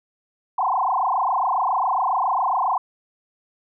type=tone with frequency modulation; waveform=sine; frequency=900 Hz; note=A5; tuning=39 cents sharp; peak=-18 dBFS; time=0.58-2.78 s; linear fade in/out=5 ms; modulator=27.3 Hz; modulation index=6.3; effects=none